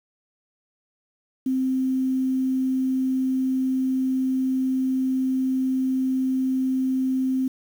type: tone with quantisation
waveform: sine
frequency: 261 Hz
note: C4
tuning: 4 cents flat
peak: -20 dBFS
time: 1.46-7.48 s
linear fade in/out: 5 ms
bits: 8
effects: none